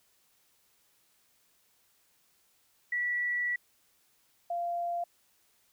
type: tone pair in turn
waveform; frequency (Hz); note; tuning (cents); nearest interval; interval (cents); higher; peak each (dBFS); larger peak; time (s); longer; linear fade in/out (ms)
sine; 1949 / 692.3; B6 / F5; -23 / -15; octave + tritone; 1792; first; -28 / -30; first; 2.92-3.56 / 4.5-5.04; first; 5
effects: white hiss -69 dBFS RMS until 5.72 s